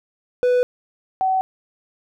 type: tone pair in turn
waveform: triangle / sine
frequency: 495.5 / 757.1 Hz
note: B4 / F#5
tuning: +6 / +40 cents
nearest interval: perfect fifth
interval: 734 cents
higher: second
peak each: -12 / -16 dBFS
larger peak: first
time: 0.43-0.63 / 1.21-1.41 s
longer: neither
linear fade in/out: 0 ms
effects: none